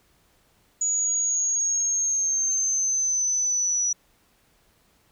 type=linear sweep; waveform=sine; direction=down; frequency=6840 to 5860 Hz; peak=-21 dBFS; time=0.81-3.93 s; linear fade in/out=5 ms; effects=pink hiss -63 dBFS RMS until 5.11 s